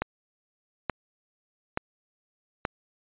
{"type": "click train", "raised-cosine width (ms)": 0.5, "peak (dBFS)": -11, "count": 4, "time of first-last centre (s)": [0.02, 2.652], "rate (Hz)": 1.14, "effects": ["resampled to 8000 Hz"]}